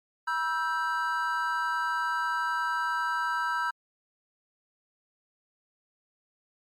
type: chord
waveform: triangle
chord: E minor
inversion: second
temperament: equal with one note detuned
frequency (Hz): 966.9 / 1318.5 / 1568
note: B5 / E6 / G6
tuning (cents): -37 / 0 / 0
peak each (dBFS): -29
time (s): 0.27-3.71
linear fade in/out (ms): 10
effects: MP3 96 kbps